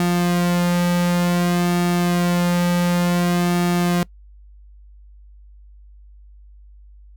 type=tone with flanger; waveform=sawtooth; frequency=175.4 Hz; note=F3; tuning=8 cents sharp; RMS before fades=-18 dBFS; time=0-4.03 s; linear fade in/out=2 ms; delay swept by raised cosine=2 to 2.81 ms; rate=0.55 Hz; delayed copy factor=-0.65; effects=noise-tail reverb RT60 0.1 s tail -23 dB re dry + added 50 Hz sine -42 dBFS peak until 7.16 s